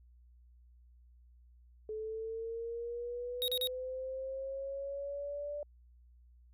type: linear sweep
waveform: sine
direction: up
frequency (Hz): 431.2 to 587.3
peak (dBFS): -37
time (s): 1.89-5.63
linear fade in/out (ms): 2
type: tone bursts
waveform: square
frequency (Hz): 3766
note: A#7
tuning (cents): +17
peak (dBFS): -32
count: 3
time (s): 3.42-3.672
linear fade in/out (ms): 0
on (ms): 60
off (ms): 36
effects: added 60 Hz sine -58 dBFS peak until 6.53 s